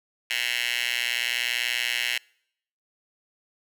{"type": "tone with high-pass filter", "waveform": "10% pulse", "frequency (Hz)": 120.6, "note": "B2", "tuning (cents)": -41, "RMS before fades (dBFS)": -27, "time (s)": [0.3, 2.18], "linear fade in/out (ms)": 5, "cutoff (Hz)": 2400, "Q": 6.3, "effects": ["noise-tail reverb RT60 0.7 s tail -26 dB re dry"]}